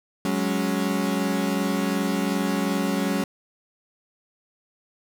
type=chord; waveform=35% pulse; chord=F# suspended second; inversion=none; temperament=equal; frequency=185 / 207.7 / 277.2 Hz; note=F#3 / G#3 / C#4; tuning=0 / 0 / 0 cents; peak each=-25 dBFS; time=0.25-3.24 s; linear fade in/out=2 ms; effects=none